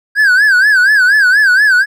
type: tone with vibrato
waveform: triangle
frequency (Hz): 1592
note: G6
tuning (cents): +26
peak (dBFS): -4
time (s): 0.15-1.86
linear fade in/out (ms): 50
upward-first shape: sine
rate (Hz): 4.2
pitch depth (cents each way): 150
effects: none